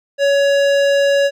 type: tone with hard clipping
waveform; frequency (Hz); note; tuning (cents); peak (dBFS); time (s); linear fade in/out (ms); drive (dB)
sine; 561; C#5; +21; -13; 0.18-1.31; 50; 16
effects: none